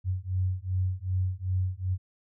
sine beating tone pair, 91.5 / 94.1 Hz, F#2 / F#2, -19 / +30 cents, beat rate 2.6 Hz, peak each -29 / -29 dBFS, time 0.04-1.98 s, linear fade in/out 50 ms, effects none

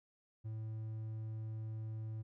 triangle tone, 110 Hz, A2, in tune, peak -38 dBFS, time 0.44-2.23 s, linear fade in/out 20 ms, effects none

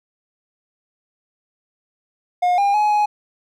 triangle tone with pitch steps, 716 / 804 / 842 / 837 Hz, F5 / G5 / G#5 / G#5, +43 / +44 / +24 / +13 cents, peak -12 dBFS, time 2.42-3.06 s, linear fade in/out 10 ms, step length 160 ms, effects none

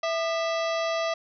harmonic tone with a mistuned harmonic, 659.3 Hz, E5, in tune, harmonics 1 / 2 / 3 / 4 / 5 / 6 / 7 / 8 / 9, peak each -26 / -32 / -36 / -38 / -40 / -42 / -43 / -44 / -45 dBFS, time 0.03-1.14 s, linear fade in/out 5 ms, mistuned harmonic 2, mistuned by -150 cents, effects none

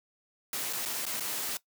white noise with dropouts, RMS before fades -34 dBFS, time 0.53-1.57 s, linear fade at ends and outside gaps 1 ms, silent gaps 0.728-0.732 / 0.853-0.858 / 1.054-1.065 / 1.198-1.206 s, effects noise-tail reverb RT60 0.1 s tail -18 dB re dry + high-pass 150 Hz 12 dB/octave

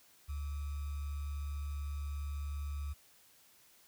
sine tone with sample-and-hold, 72 Hz, D2, 34 cents flat, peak -36 dBFS, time 0.28-2.94 s, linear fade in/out 20 ms, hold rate 1225 Hz, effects white hiss -64 dBFS RMS until 3.87 s

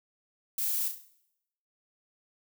violet noise with echo, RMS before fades -31 dBFS, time 0.58-0.88 s, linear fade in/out 2 ms, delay 34 ms, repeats 6, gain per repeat -6 dB, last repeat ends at 1.084 s, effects noise-tail reverb RT60 0.8 s tail -18 dB re dry

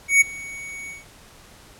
square tone with ADSR envelope, 2235 Hz, C#7, 14 cents sharp, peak -10 dBFS, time 0.08-1.05 s, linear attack 130 ms, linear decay 15 ms, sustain -23 dB, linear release 160 ms, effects pink hiss -48 dBFS RMS until 1.79 s + low-pass 12000 Hz 12 dB/octave

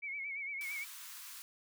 sine tone with vibrato, 2233 Hz, C#7, 12 cents sharp, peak -38 dBFS, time 0.02-0.85 s, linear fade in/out 20 ms, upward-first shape sine, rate 8.8 Hz, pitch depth 68 cents each way
white high-pass noise, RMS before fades -49 dBFS, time 0.61-1.42 s, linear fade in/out 0 ms, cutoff 930 Hz, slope 96 dB/octave
effects none

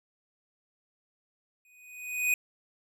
square tone with exponential growth, 2489 Hz, D#7, in tune, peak -22 dBFS, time 1.65-2.34 s, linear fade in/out 2 ms, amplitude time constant 150 ms, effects none

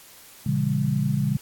sine chord, A# diminished seventh, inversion none, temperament just, 116.54 / 139.85 / 167.82 / 201.4 Hz, A#2 / C#3 / E3 / G3, 0 / +16 / +31 / +47 cents, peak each -29 / -23 / -29 / -26 dBFS, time 0.46-1.37 s, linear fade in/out 5 ms, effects white hiss -48 dBFS RMS until 1.41 s + AAC 64 kbps

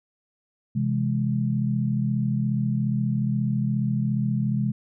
sine chord, C augmented, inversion none, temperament equal with one note detuned, 130.81 / 165.29 / 207.7 Hz, C3 / E3 / G#3, 0 / +5 / 0 cents, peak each -24 / -30 / -25 dBFS, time 0.75-4.72 s, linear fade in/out 10 ms, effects none

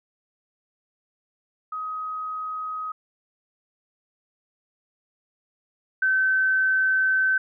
sine tone pair in turn, 1261 / 1535 Hz, D#6 / G6, +23 / -37 cents, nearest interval minor third, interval 340 cents, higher second, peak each -28 / -18 dBFS, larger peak second, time 1.72-2.92 / 6.02-7.38 s, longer second, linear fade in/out 5 ms, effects none

